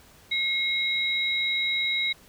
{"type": "tone pair together", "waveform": "sine", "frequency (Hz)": [2153, 3836], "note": ["C7", "A#7"], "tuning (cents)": [49, 49], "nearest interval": "minor seventh", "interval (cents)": 1000, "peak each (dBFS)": -26, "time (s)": [0.31, 2.13], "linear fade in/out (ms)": 10, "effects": ["pink hiss -54 dBFS RMS until 2.28 s"]}